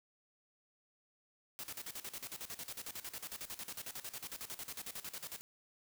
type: noise with tremolo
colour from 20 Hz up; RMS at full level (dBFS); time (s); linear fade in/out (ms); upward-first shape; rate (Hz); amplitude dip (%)
white; -44; 1.59-5.41; 0; square; 11; 80
effects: none